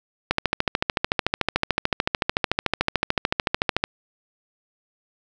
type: click train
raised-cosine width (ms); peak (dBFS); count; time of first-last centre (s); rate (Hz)
0.3; -3; 49; 0.31-3.839; 13.6
effects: none